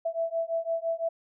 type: beating tone pair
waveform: sine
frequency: 659 / 664.9 Hz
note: E5 / E5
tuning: -1 / +15 cents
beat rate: 5.9 Hz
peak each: -30 dBFS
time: 0.05-1.09 s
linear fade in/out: 10 ms
effects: none